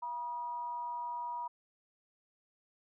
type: tone with amplitude modulation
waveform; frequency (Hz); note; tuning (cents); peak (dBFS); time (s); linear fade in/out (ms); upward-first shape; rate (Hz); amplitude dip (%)
sine; 962; B5; -46; -34; 0.02-1.48; 10; sine; 274; 45
effects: none